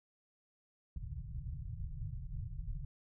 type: low-pass noise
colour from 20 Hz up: pink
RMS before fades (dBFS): -42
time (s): 0.96-2.85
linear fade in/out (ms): 2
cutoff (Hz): 160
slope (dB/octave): 96
effects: none